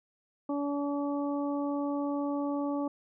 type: harmonic tone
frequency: 285.9 Hz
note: D4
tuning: 46 cents flat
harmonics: 1 / 2 / 3 / 4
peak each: -30 / -36 / -40 / -42 dBFS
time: 0.49-2.88 s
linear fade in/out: 5 ms
effects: none